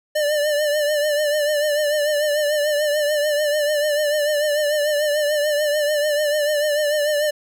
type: tone with vibrato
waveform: square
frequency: 595 Hz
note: D5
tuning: 22 cents sharp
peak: -18 dBFS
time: 0.15-7.31 s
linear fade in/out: 10 ms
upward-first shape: triangle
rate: 6.8 Hz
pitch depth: 60 cents each way
effects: none